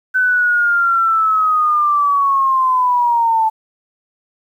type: linear sweep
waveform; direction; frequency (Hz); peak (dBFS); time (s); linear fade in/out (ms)
sine; down; 1519 to 874; -11; 0.14-3.5; 20
effects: 8-bit